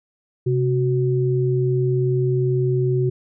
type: tone pair together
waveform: sine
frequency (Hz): 130.81 / 370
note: C3 / F#4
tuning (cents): 0 / 0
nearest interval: octave + tritone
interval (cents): 1800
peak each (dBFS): -18 / -21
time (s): 0.46-3.1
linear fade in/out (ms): 10
effects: none